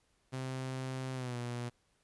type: tone with pitch glide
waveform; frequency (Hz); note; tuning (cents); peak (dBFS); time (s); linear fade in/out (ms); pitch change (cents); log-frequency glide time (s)
sawtooth; 130.6 to 121.15; C3 to B2; -3 to -33; -33; 0.32-1.7; 20; -130; 1.14-1.37
effects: pink hiss -74 dBFS RMS until 2.03 s + resampled to 24000 Hz